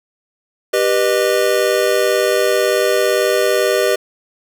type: chord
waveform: square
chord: G augmented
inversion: none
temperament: just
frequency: 392 / 490 / 612.5 Hz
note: G4 / B4 / D#5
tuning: 0 / -14 / -27 cents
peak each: -18 dBFS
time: 0.73-3.96 s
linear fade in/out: 10 ms
effects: none